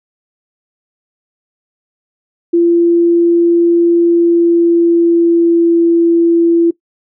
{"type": "tone with pitch glide", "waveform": "sine", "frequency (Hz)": [341.4, 337.1], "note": ["F4", "E4"], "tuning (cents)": [-39, 39], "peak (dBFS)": -6, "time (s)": [2.53, 6.71], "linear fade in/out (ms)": 10, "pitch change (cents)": -22, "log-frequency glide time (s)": [3.96, 5.82], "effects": ["noise-tail reverb RT60 0.1 s tail -19 dB re dry"]}